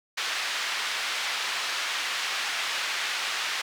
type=band-pass noise; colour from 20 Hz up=pink; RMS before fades=-30 dBFS; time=0.17-3.62 s; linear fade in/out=10 ms; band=1500 to 4500 Hz; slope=12 dB/octave; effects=none